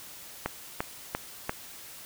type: click train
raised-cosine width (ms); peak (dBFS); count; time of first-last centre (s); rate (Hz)
0.5; -13; 4; 0.46-1.494; 2.9
effects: white hiss -46 dBFS RMS until 2.05 s